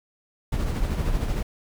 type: noise with tremolo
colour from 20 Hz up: brown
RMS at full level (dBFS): -23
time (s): 0.52-1.43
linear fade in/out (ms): 5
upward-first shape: sine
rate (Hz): 13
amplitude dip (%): 40
effects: none